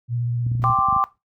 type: tone with vibrato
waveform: sine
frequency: 119.7 Hz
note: A#2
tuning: 46 cents sharp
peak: -21 dBFS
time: 0.08-0.75 s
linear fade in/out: 50 ms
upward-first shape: triangle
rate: 16 Hz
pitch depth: 31 cents each way
type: clicks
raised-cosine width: 5 ms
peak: -19 dBFS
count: 10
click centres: 0.466 / 0.517 / 0.551 / 0.598 / 0.632 / 0.698 / 0.788 / 0.886 / 0.927 / 0.964 s
type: noise with exponential decay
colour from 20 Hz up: brown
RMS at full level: -34 dBFS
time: 0.62-1.18 s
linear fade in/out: 0 ms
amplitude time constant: 120 ms
type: chord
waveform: sine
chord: G suspended fourth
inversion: none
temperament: just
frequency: 784 / 1045.3 / 1176 Hz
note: G5 / C6 / D6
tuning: 0 / -2 / +2 cents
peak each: -23 / -24 / -18 dBFS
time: 0.64-1.04 s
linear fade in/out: 0 ms
effects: noise-tail reverb RT60 0.2 s tail -17 dB re dry + high-pass 60 Hz 12 dB/octave